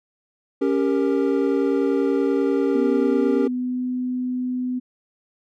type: chord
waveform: triangle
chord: G diminished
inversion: second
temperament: equal with one note detuned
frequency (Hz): 277.2 / 395.9 / 466.2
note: Db4 / G4 / Bb4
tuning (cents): 0 / +17 / 0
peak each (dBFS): -19 / -20 / -22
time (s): 0.61-3.48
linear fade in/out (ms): 10
type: tone with pitch glide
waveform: sine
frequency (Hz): 246.9 to 251.5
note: B3 to B3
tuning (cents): 0 to +32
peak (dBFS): -22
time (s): 2.74-4.8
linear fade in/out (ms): 20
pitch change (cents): +32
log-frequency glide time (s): 2.88-3.86
effects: none